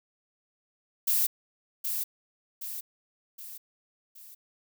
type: noise with echo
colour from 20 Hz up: violet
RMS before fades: -25 dBFS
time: 1.07-1.27 s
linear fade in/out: 10 ms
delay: 770 ms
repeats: 4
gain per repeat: -6 dB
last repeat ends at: 4.35 s
effects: none